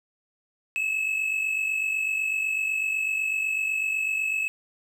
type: tone pair together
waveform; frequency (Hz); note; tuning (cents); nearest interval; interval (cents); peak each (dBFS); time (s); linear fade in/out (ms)
triangle; 2590 / 2638; E7 / E7; -31 / +1; unison; 32; -23 / -31; 0.76-4.48; 0
effects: none